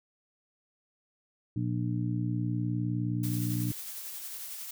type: harmonic tone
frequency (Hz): 59.7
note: A#1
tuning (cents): +42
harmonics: 2 / 3 / 4 / 5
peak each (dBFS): -30 / -35 / -39 / -35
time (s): 1.56-3.72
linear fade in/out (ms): 5
type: noise with tremolo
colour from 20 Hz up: blue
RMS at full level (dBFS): -39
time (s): 3.23-4.71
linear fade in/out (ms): 5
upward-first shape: triangle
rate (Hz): 11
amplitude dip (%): 35
effects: none